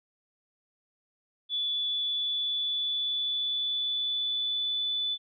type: tone with pitch glide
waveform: sine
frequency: 3451 to 3487 Hz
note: A7 to A7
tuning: -34 to -16 cents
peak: -27 dBFS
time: 1.49-5.18 s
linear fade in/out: 50 ms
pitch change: +18 cents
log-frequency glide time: 2.04-4.94 s
effects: none